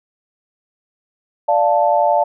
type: chord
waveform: sine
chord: D minor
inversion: none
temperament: equal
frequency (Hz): 587.3 / 698.5 / 880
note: D5 / F5 / A5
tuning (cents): 0 / 0 / 0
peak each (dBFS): -16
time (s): 1.48-2.24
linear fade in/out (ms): 10
effects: none